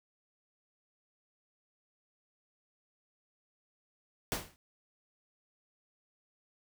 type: noise with exponential decay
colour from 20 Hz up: pink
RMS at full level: -30 dBFS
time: 4.32-4.56 s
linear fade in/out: 0 ms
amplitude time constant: 51 ms
effects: none